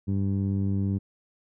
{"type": "tone with low-pass filter", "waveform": "15% pulse", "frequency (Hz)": 98, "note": "G2", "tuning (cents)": 0, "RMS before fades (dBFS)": -26, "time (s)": [0.07, 0.99], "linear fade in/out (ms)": 20, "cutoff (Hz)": 200, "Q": 0.96, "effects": []}